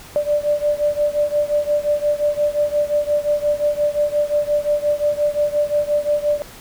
sine beating tone pair, 587.3 / 593 Hz, D5 / D5, 0 / +17 cents, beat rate 5.7 Hz, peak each -18 / -20 dBFS, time 0.16-6.42 s, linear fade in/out 0 ms, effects pink hiss -40 dBFS RMS until 6.6 s

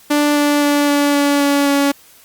sawtooth tone with pitch steps, 293.7 / 291.7 / 289.7 / 287.7 / 285.7 / 283.7 / 281.7 Hz, D4 / D4 / D4 / D4 / D4 / C#4 / C#4, 0 / -12 / -24 / -36 / -48 / +40 / +28 cents, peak -8 dBFS, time 0.1-1.92 s, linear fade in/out 10 ms, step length 260 ms, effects white hiss -46 dBFS RMS until 2.24 s + Opus 48 kbps

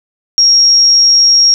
sine tone, 5588 Hz, F8, in tune, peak -4 dBFS, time 0.38-1.54 s, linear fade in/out 0 ms, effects none

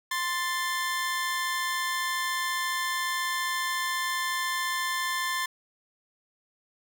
sawtooth tone pair together, 1046.5 / 1762.3 Hz, C6 / A6, 0 / +2 cents, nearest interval major sixth, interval 902 cents, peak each -26 / -27 dBFS, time 0.11-5.46 s, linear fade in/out 5 ms, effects none

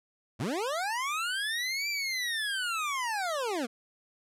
25% pulse linear two-way sweep, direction up then down, 87.31 to 2368 to 216.6 Hz, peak -26 dBFS, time 0.39-3.67 s, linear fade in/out 20 ms, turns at 1.89 s, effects low-pass 11000 Hz 12 dB/octave

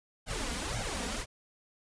pink noise with flanger, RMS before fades -35 dBFS, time 0.26-1.26 s, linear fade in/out 50 ms, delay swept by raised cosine 1.3 to 4.3 ms, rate 1.9 Hz, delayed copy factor +0.9, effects resampled to 22050 Hz

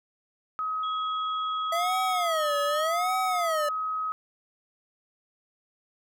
sine tone, 1269 Hz, D#6, 34 cents sharp, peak -27 dBFS, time 0.59-4.12 s, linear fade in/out 0 ms
sine tone with pitch glide, 3322 to 3295 Hz, G#7 to G#7, 0 to -14 cents, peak -37 dBFS, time 0.83-2.88 s, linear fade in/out 5 ms, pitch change -14 cents, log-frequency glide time 1.8-1.93 s
square tone with vibrato, 659.3 Hz, E5, in tune, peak -27 dBFS, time 1.72-3.69 s, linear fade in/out 5 ms, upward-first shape sine, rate 0.85 Hz, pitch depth 240 cents each way
effects none

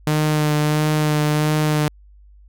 sawtooth tone with vibrato, 151.7 Hz, D#3, 44 cents flat, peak -12 dBFS, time 0.07-1.88 s, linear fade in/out 2 ms, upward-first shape sine, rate 1.5 Hz, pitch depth 18 cents each way, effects added 50 Hz sine -44 dBFS peak until 2.48 s

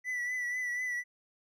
triangle tone with vibrato, 1975.5 Hz, B6, in tune, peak -30 dBFS, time 0.04-1.04 s, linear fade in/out 50 ms, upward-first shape triangle, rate 4.1 Hz, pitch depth 42 cents each way, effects none

